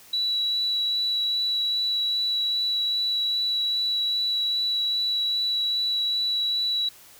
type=tone with vibrato; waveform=sine; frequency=3928 Hz; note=B7; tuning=10 cents flat; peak=-22 dBFS; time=0.13-6.89 s; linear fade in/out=5 ms; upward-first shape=sine; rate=2.5 Hz; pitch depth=8 cents each way; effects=white hiss -50 dBFS RMS until 7.19 s